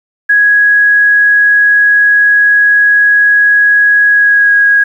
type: tone with pitch glide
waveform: sine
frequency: 1664 to 1648.7 Hz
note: G#6 to G#6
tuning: +3 to -13 cents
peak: -4 dBFS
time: 0.29-4.84 s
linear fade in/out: 10 ms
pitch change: -16 cents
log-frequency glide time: 4.09-4.56 s
effects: 7-bit